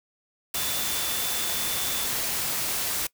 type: tone in noise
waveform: sine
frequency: 3514 Hz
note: A7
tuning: 3 cents flat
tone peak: -35 dBFS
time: 0.55-2.06 s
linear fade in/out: 5 ms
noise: white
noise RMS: -28 dBFS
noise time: 0.54-3.07 s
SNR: -10 dB
effects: noise-tail reverb RT60 0.1 s tail -22 dB re dry